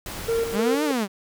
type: noise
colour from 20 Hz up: pink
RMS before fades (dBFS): -34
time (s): 0.06-0.56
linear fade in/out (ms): 2
type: tone with tremolo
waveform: triangle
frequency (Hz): 458.9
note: A#4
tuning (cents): -27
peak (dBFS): -18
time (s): 0.28-0.92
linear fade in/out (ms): 10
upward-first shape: square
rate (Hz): 3.2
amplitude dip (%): 60
type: linear two-way sweep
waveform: sawtooth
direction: up then down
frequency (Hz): 185 to 311.1 to 185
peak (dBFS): -18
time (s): 0.52-1.08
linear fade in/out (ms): 50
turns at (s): 0.84
effects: none